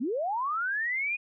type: linear sweep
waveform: sine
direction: up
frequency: 207.7 to 2489 Hz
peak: -27 dBFS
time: 0-1.17 s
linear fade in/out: 20 ms
effects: none